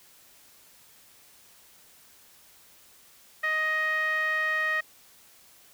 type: tone with low-pass filter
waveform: 5% pulse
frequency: 625 Hz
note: D#5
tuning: 8 cents sharp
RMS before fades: -27 dBFS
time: 3.43-4.81 s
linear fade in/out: 10 ms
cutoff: 1800 Hz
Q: 5.6
effects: white hiss -56 dBFS RMS until 5.73 s